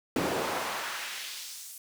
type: noise with high-pass filter sweep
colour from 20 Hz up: brown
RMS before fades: -34 dBFS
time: 0.16-1.78 s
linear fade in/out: 2 ms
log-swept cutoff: 270 to 9300 Hz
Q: 1
effects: none